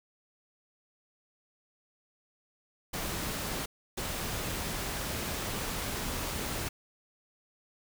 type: noise bursts at uneven times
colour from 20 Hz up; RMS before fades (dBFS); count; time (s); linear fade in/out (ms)
pink; -35; 2; 2.93-3.66 / 3.97-6.69; 10
effects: none